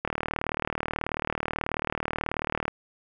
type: click train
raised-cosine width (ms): 0.5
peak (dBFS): -12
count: 102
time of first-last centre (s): 0.05-2.68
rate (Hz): 38.4
effects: none